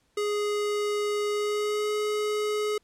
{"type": "tone with pitch glide", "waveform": "square", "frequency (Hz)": [415.3, 421.6], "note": ["G#4", "G#4"], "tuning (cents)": [0, 26], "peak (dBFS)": -26, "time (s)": [0.17, 2.78], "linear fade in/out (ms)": 5, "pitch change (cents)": 26, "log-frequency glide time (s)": [1.3, 1.92], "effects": ["pink hiss -69 dBFS RMS until 2.83 s", "low-pass 10000 Hz 12 dB/octave"]}